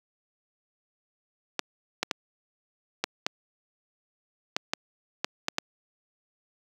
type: clicks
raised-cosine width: 0.2 ms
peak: -8 dBFS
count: 10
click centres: 1.593 / 2.03 / 2.112 / 3.04 / 3.265 / 4.565 / 4.735 / 5.245 / 5.484 / 5.584 s
effects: high-pass 200 Hz 12 dB/octave + 8-bit